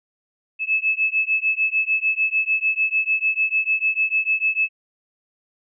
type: beating tone pair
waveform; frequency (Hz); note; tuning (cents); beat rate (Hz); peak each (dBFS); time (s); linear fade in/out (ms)
sine; 2600 / 2606.7; E7 / E7; -24 / -20; 6.7; -21; 0.59-4.69; 50
effects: none